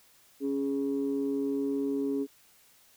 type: tone pair together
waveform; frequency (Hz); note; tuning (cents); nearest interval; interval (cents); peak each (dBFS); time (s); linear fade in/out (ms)
sine; 277.2 / 415.3; C#4 / G#4; 0 / 0; perfect fifth; 700; -28 / -31; 0.4-2.27; 50
effects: tanh soft clip ceiling -21 dBFS + white hiss -61 dBFS RMS until 2.96 s